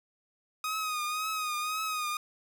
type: tone with vibrato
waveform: sawtooth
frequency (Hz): 1249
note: D#6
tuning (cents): +6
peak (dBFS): -27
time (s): 0.64-2.17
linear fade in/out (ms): 2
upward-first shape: triangle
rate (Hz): 1.9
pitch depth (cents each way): 60
effects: none